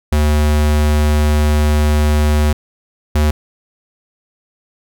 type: tone pair in turn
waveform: square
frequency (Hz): 75 / 75.43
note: D2 / D2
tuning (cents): +37 / +47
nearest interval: unison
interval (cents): 10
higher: second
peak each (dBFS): -11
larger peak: neither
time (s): 0.12-2.53 / 3.15-3.31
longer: first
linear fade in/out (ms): 5
effects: none